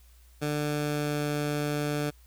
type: tone with pitch glide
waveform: 15% pulse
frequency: 148.5 to 147.47 Hz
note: D3 to D3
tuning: +20 to +8 cents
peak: -21 dBFS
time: 0.41-2.11 s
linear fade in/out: 20 ms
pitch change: -12 cents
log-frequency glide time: 0.57-1.27 s
effects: added 60 Hz sine -53 dBFS peak until 2.26 s + white hiss -63 dBFS RMS until 2.26 s